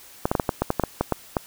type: clicks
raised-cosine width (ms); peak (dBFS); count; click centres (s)
1; -6; 12; 0.255 / 0.315 / 0.352 / 0.398 / 0.492 / 0.62 / 0.704 / 0.797 / 0.837 / 1.01 / 1.123 / 1.368
effects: white hiss -47 dBFS RMS until 1.46 s

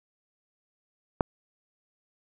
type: click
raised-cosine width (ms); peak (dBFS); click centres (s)
1; -8; 1.208
effects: none

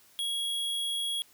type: tone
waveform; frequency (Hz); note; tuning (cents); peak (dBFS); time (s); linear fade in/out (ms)
square; 3316; G#7; -3; -30; 0.19-1.22; 0
effects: white hiss -60 dBFS RMS until 1.33 s

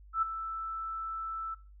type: tone with ADSR envelope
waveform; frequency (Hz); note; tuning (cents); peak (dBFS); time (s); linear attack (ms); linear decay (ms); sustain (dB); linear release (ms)
sine; 1322; E6; +5; -23; 0.13-1.55; 93; 10; -11; 15
effects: noise-tail reverb RT60 0.3 s tail -19 dB re dry + added 50 Hz sine -51 dBFS peak until 1.8 s

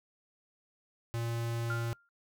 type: tone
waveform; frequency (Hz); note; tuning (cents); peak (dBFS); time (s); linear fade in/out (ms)
square; 116.54; A#2; 0; -33; 1.14-1.93; 0
type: tone with exponential decay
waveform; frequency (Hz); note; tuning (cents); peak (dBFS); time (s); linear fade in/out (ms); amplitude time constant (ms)
sine; 1396.9; F6; 0; -32; 1.7-2.09; 1; 83
effects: noise-tail reverb RT60 0.1 s tail -25 dB re dry

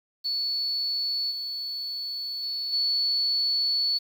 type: tone with level steps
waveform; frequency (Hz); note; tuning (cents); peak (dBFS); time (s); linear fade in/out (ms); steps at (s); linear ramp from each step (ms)
sine; 4433; C#8; -1; -25 / -30 / -28 / -22; 0.24-3.99; 20; 1.3 / 2.42 / 2.72; 20
effects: 8-bit

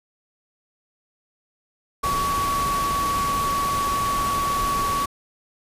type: tone in noise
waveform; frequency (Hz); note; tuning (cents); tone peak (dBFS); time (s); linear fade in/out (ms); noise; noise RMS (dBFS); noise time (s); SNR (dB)
sine; 1128; C#6; +30; -21; 2.03-5.06; 10; pink; -29; 2.03-5.06; +5
effects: resampled to 32000 Hz

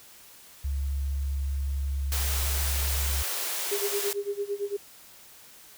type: tone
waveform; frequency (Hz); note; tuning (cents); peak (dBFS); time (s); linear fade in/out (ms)
sine; 69.3; C#2; 0; -26; 0.64-3.23; 10
type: high-pass noise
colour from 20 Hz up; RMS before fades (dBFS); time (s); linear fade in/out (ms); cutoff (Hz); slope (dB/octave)
white; -31; 2.12-4.13; 0; 340; 96
type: tone with tremolo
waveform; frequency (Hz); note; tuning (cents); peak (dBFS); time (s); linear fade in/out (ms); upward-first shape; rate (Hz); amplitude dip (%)
sine; 404.6; G#4; -45; -25; 3.71-4.77; 10; sine; 8.9; 90
effects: white hiss -51 dBFS RMS until 5.77 s

